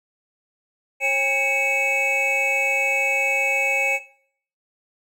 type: tone cluster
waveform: triangle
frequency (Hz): 544 / 811 / 2233 / 2586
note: C#5 / G#5 / C#7 / E7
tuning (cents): -33 / -41 / +12 / -34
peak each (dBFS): -24 / -27 / -21 / -19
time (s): 1-4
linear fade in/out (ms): 50
effects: noise-tail reverb RT60 0.6 s tail -18 dB re dry